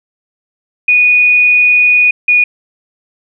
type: tone pair in turn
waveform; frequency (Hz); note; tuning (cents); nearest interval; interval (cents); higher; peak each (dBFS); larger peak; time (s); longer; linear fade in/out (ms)
sine; 2468 / 2456; D#7 / D#7; -15 / -23; unison; 8; first; -5; neither; 0.88-2.11 / 2.28-2.44; first; 5
effects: none